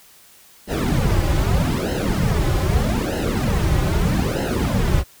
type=noise with flanger; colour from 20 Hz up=brown; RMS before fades=-19 dBFS; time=0.67-5.04 s; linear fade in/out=50 ms; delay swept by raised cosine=0.85 to 4.45 ms; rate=0.8 Hz; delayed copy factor=-1; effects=white hiss -49 dBFS RMS until 5.2 s